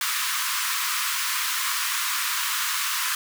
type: high-pass noise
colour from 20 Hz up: pink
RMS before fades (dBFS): -26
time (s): 0.01-3.15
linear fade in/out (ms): 2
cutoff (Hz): 990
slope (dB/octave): 96
effects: none